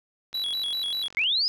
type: click train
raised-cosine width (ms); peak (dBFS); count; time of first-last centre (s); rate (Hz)
0.2; -27; 42; 0.33-1.237; 45.2
type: tone with vibrato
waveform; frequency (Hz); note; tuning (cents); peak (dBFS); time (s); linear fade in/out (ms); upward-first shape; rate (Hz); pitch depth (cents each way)
triangle; 3628; A#7; -48; -25; 0.34-1.08; 5; square; 5.1; 140
type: linear sweep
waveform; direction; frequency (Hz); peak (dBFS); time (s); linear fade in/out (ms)
sine; up; 2087 to 5130; -21; 1.17-1.48; 0
effects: none